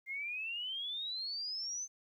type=exponential sweep; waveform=sine; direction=up; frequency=2093 to 6272 Hz; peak=-37 dBFS; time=0.06-1.88 s; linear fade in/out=50 ms; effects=12-bit